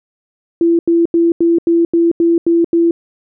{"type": "tone bursts", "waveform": "sine", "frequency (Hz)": 336.9, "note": "E4", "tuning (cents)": 38, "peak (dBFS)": -8, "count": 9, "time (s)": [0.61, 2.91], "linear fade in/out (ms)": 2, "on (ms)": 180, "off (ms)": 85, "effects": []}